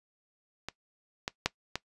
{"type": "clicks", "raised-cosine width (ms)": 0.2, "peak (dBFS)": [-18, -14, -8, -14], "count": 4, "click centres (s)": [0.686, 1.279, 1.46, 1.756], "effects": ["noise-tail reverb RT60 0.1 s tail -20 dB re dry", "resampled to 24000 Hz"]}